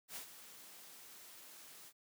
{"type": "noise with ADSR envelope", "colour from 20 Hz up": "white", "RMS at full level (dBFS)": -45, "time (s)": [0.08, 1.93], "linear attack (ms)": 79, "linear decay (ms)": 100, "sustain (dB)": -11, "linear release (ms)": 55, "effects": ["high-pass 150 Hz 12 dB/octave"]}